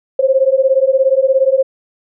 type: beating tone pair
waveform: sine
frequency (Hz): 523.3 / 540.3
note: C5 / C#5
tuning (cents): 0 / -44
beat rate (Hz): 17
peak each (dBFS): -12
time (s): 0.19-1.63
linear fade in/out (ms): 5
effects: none